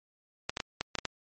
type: clicks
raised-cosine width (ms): 0.2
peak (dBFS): -13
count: 7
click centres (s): 0.495 / 0.571 / 0.602 / 0.81 / 0.953 / 0.987 / 1.053
effects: MP3 32 kbps